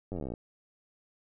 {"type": "slowing click train", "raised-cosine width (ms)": 2, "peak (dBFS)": -24, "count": 17, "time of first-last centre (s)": [0.12, 0.338], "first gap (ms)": 10, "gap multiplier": 1.04, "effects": []}